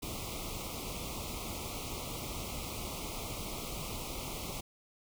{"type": "band-stop noise", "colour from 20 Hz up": "pink", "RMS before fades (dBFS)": -40, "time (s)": [0.02, 4.61], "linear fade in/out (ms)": 10, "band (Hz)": [1300, 2100], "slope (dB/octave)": 96, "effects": []}